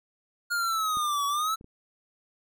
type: exponential two-way sweep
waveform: square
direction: down then up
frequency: 1431 to 1126 to 1334 Hz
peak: -26 dBFS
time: 0.5-1.56 s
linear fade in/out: 20 ms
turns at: 1.26 s
type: clicks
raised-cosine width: 3 ms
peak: -31 / -34 / -37 dBFS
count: 3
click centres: 0.971 / 1.611 / 1.644 s
effects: none